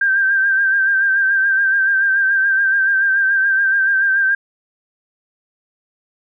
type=tone with vibrato; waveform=sine; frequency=1577 Hz; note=G6; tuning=10 cents sharp; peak=-12 dBFS; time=0.01-4.35 s; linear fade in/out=5 ms; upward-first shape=sine; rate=7 Hz; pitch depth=41 cents each way; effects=none